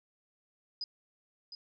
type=tone with echo; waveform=sine; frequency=4978 Hz; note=D#8; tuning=in tune; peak=-34 dBFS; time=0.81-0.84 s; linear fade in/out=2 ms; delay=710 ms; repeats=1; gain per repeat=-9 dB; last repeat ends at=1.55 s; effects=none